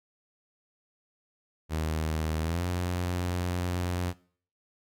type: tone with pitch glide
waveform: sawtooth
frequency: 78.9 to 89.08 Hz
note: D#2 to F2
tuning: +25 to +35 cents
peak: -24 dBFS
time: 1.69-4.14 s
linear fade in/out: 50 ms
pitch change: +210 cents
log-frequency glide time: 2.41-2.64 s
effects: noise-tail reverb RT60 0.5 s tail -21 dB re dry + Opus 48 kbps